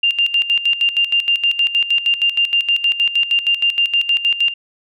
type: tone with tremolo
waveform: sine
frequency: 2794 Hz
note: F7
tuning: in tune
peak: -11 dBFS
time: 0.03-4.54 s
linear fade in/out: 5 ms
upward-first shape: square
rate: 6.4 Hz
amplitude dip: 75%
effects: none